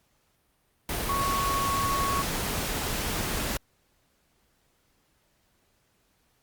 sine tone in noise, 1108.7 Hz, C#6, in tune, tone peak -26 dBFS, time 1.09-2.22 s, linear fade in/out 2 ms, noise pink, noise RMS -30 dBFS, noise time 0.89-3.57 s, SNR +1 dB, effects pink hiss -69 dBFS RMS until 6.42 s + Opus 48 kbps

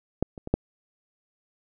clicks, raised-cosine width 2 ms, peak -9 / -26 / -21 / -7 dBFS, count 4, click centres 0.226 / 0.378 / 0.474 / 0.54 s, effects none

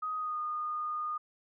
sine tone with pitch glide, 1253 to 1225.1 Hz, D#6 to D#6, +12 to -27 cents, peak -32 dBFS, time 0.02-1.18 s, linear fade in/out 10 ms, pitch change -39 cents, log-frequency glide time 0.17-0.39 s, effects none

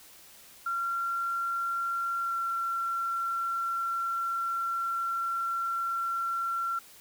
sine tone with pitch glide, 1373 to 1361.9 Hz, F6 to F6, -30 to -44 cents, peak -28 dBFS, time 0.66-6.79 s, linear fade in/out 5 ms, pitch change -14 cents, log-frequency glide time 2.21-2.35 s, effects white hiss -53 dBFS RMS until 7 s

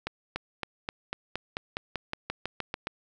accelerating click train, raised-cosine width 0.3 ms, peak -15 dBFS, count 15, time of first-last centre 0.07-2.871 s, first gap 290 ms, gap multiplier 0.94, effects none

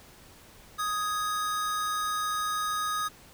square tone pair together, 1248.8 / 1661.2 Hz, D#6 / G#6, +6 / 0 cents, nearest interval perfect fourth, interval 494 cents, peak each -29 / -38 dBFS, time 0.78-3.09 s, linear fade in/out 20 ms, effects pink hiss -53 dBFS RMS until 3.33 s

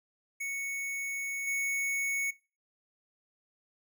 square tone with level steps, 2217 Hz, C#7, in tune, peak -34 / -30 dBFS, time 0.4-2.31 s, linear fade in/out 10 ms, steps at 1.47 s, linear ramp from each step 5 ms, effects noise-tail reverb RT60 0.3 s tail -20 dB re dry

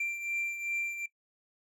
triangle beating tone pair, 2361 / 2363.6 Hz, D7 / D7, +9 / +10 cents, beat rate 2.6 Hz, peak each -31 / -38 dBFS, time 0-1.06 s, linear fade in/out 5 ms, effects noise-tail reverb RT60 0.1 s tail -19 dB re dry

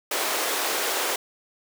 pink high-pass noise, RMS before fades -26 dBFS, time 0.11-1.16 s, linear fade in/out 5 ms, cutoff 380 Hz, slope 24 dB/octave, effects none

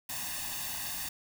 white noise with comb filter, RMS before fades -37 dBFS, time 0.09-1.09 s, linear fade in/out 5 ms, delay 1.1 ms, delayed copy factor +0.85, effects none

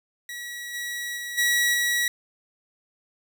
sawtooth tone with level steps, 1926 Hz, B6, 44 cents flat, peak -30 / -26 / -28 / -16 / -18 dBFS, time 0.29-2.08 s, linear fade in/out 2 ms, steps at 0.73 / 1.16 / 1.37 / 1.73 s, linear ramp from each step 20 ms, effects none

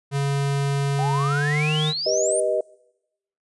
square tone with pitch glide, 140 to 153.56 Hz, C#3 to D#3, +18 to -22 cents, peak -21 dBFS, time 0.11-1.94 s, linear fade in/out 50 ms, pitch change +160 cents, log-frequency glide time 1.24-1.71 s
sine exponential sweep, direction up, 740 to 9397 Hz, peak -24 dBFS, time 0.99-2.4 s, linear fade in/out 0 ms
sine chord, G augmented, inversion none, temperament equal with one note detuned, 392 / 488.2 / 622.3 Hz, G4 / B4 / D#5, 0 / -20 / 0 cents, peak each -26 / -25 / -21 dBFS, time 2.06-2.61 s, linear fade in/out 5 ms
effects noise-tail reverb RT60 0.9 s tail -24 dB re dry + resampled to 24000 Hz

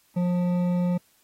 sine tone with hard clipping, 177.6 Hz, F3, 29 cents sharp, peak -23 dBFS, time 0.16-0.98 s, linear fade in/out 10 ms, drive 9 dB, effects white hiss -63 dBFS RMS until 1.23 s + AAC 48 kbps

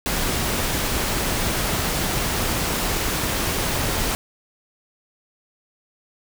pink noise, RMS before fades -23 dBFS, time 0.06-4.15 s, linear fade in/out 0 ms, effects none

